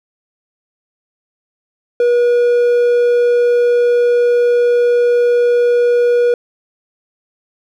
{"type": "tone", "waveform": "triangle", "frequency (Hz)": 482.1, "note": "B4", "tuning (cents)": -42, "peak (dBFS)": -7, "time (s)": [2, 6.34], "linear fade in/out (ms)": 2, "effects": []}